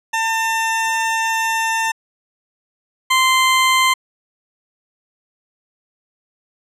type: tone pair in turn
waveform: 20% pulse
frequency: 899 / 1040.9 Hz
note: A5 / C6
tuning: +37 / -9 cents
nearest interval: minor third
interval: 254 cents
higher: second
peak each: -12 / -7 dBFS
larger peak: second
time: 0.13-1.92 / 3.1-3.94 s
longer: first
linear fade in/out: 10 ms
effects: low-pass 11000 Hz 12 dB/octave